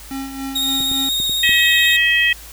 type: tone with tremolo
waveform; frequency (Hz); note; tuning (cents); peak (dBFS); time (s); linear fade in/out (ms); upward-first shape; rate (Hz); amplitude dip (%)
square; 270; C#4; -45; -24; 0.11-1.09; 0; sine; 3.6; 55
type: tone with vibrato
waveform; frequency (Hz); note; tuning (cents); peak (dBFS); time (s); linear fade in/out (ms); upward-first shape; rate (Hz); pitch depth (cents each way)
40% pulse; 3729; A#7; 0; -16; 0.55-1.97; 10; sine; 16; 27
type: clicks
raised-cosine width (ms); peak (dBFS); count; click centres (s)
3; -18; 5; 0.805 / 0.915 / 1.201 / 1.296 / 1.493
type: harmonic tone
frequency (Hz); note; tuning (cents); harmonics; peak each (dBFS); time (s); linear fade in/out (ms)
640; D#5; +49; 3 / 4 / 5; -15 / -17 / -19; 1.43-2.33; 5
effects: added 53 Hz sine -39 dBFS peak until 2.52 s + white hiss -39 dBFS RMS until 2.52 s